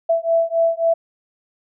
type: beating tone pair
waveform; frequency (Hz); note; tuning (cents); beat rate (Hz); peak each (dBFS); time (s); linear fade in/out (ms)
sine; 662 / 665.7; E5 / E5; +7 / +17; 3.7; -18; 0.09-0.94; 10
effects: none